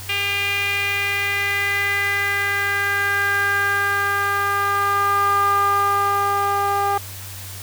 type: tone with band-pass filter sweep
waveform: sawtooth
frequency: 401.6 Hz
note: G4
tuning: 42 cents sharp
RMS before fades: -20 dBFS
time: 0.09-6.98 s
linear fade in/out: 5 ms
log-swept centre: 2600 to 970 Hz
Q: 5.1
effects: added 96 Hz sine -35 dBFS peak until 7.62 s + white hiss -36 dBFS RMS until 7.62 s